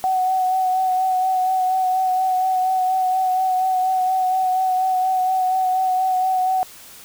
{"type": "tone with vibrato", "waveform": "sine", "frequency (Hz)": 747, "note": "F#5", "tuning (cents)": 16, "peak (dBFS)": -16, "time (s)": [0.04, 6.63], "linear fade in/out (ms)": 0, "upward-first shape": "sine", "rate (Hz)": 4.2, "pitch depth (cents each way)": 21, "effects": ["white hiss -42 dBFS RMS until 7.04 s"]}